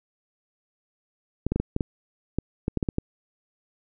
clicks, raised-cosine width 3 ms, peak -11 dBFS, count 12, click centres 1.466 / 1.52 / 1.56 / 1.6 / 1.764 / 1.808 / 2.386 / 2.681 / 2.773 / 2.828 / 2.888 / 2.984 s, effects none

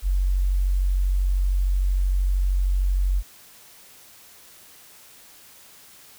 sine tone, 46.5 Hz, F#1, 9 cents sharp, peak -18 dBFS, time 0.02-3.23 s, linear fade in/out 50 ms, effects white hiss -49 dBFS RMS until 6.18 s

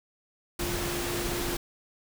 sine tone in noise, 349.2 Hz, F4, in tune, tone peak -34 dBFS, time 0.59-1.57 s, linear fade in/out 5 ms, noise pink, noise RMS -32 dBFS, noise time 0.59-1.57 s, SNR -5 dB, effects none

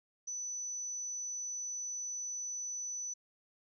sine tone, 5980 Hz, F#8, 17 cents sharp, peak -37 dBFS, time 0.27-3.14 s, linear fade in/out 10 ms, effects none

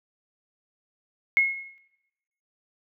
sine tone with exponential decay, 2168 Hz, C#7, 39 cents flat, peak -14 dBFS, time 1.37-1.78 s, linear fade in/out 0 ms, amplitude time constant 87 ms, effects noise-tail reverb RT60 1.0 s tail -19 dB re dry

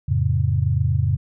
sine chord, F augmented, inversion none, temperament just, 87.31 / 109.13 / 136.42 Hz, F2 / A2 / C#3, 0 / -14 / -27 cents, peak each -21 dBFS, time 0.08-1.17 s, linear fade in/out 10 ms, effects none

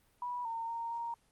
sine tone with pitch steps, 978 / 914 / 925 / 933 Hz, B5 / A#5 / A#5 / A#5, -17 / -34 / -14 / +1 cents, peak -35 dBFS, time 0.22-1.14 s, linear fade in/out 2 ms, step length 230 ms, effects pink hiss -70 dBFS RMS until 1.31 s + Opus 32 kbps

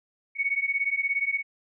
sine beating tone pair, 2217 / 2234 Hz, C#7 / C#7, 0 / +13 cents, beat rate 17 Hz, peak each -27 dBFS, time 0.35-1.43 s, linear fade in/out 50 ms, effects none

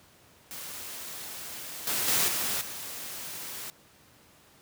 white noise with level steps, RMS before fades -40 / -29 / -25 / -30 / -39 dBFS, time 0.51-3.7 s, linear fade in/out 0 ms, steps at 1.87 / 2.08 / 2.28 / 2.61 s, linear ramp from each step 2 ms, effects pink hiss -58 dBFS RMS until 4.61 s + high-pass 80 Hz 12 dB/octave

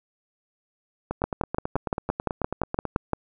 two click trains, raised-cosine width 1 ms, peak -13 / -9 dBFS, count 18 / 12, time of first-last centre 1.11-2.962 / 1.24-3.133 s, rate 9.18 / 5.81 Hz, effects none

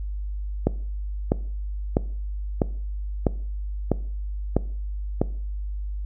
click train, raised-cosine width 2 ms, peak -5 dBFS, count 8, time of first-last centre 0.67-5.215 s, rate 1.54 Hz, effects noise-tail reverb RT60 0.5 s tail -19 dB re dry + added 50 Hz sine -27 dBFS peak until 6.05 s

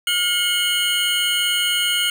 square tone cluster, 1418 / 2174 / 2904 / 3109 Hz, F6 / C#7 / F#7 / G7, +26 / -34 / -33 / -15 cents, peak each -26 / -27 / -21 / -24 dBFS, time 0.07-2.1 s, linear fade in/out 2 ms, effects none

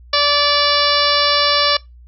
harmonic tone with a mistuned harmonic, 580 Hz, D5, 22 cents flat, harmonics 1 / 2 / 3 / 4 / 5 / 6 / 7 / 8 / 9, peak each -20 / -18 / -23 / -24 / -24 / -22 / -21 / -20 / -21 dBFS, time 0.13-1.77 s, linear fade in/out 5 ms, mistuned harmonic 9, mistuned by +42 cents, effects noise-tail reverb RT60 0.2 s tail -22 dB re dry + added 60 Hz sine -39 dBFS peak until 2.07 s

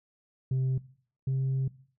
sine tone pair in turn, 130.81 / 133.1 Hz, C3 / C3, 0 / +30 cents, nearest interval unison, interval 30 cents, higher second, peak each -22 / -23 dBFS, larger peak first, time 0.51-0.78 / 1.27-1.68 s, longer second, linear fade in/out 5 ms, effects noise-tail reverb RT60 0.5 s tail -20 dB re dry + tanh soft clip ceiling -24 dBFS

